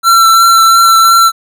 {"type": "tone with vibrato", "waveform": "square", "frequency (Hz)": 1348, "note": "E6", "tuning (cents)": 38, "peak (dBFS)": -4, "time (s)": [0.03, 1.32], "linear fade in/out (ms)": 50, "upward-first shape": "triangle", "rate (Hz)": 2.9, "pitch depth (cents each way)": 18, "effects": []}